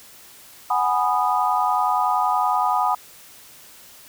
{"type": "chord", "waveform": "sine", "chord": "G# minor seventh", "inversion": "third", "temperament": "equal with one note detuned", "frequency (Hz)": [740, 830.6, 987.8, 1235.2], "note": ["F#5", "G#5", "B5", "D#6"], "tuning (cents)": [0, 0, 0, -13], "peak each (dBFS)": -23, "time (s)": [0.7, 2.95], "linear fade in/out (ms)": 5, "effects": ["white hiss -46 dBFS RMS until 4.08 s"]}